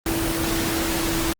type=tone in noise; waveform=sine; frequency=329.6 Hz; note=E4; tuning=in tune; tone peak=-25 dBFS; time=0.06-1.33 s; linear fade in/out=2 ms; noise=pink; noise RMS=-25 dBFS; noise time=0.06-1.33 s; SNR=-3 dB; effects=Opus 24 kbps